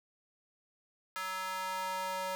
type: tone with high-pass filter sweep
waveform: square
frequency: 187.1 Hz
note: F#3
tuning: 20 cents sharp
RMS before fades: -37 dBFS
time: 1.16-2.35 s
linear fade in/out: 0 ms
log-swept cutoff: 1300 to 720 Hz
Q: 2.5
effects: none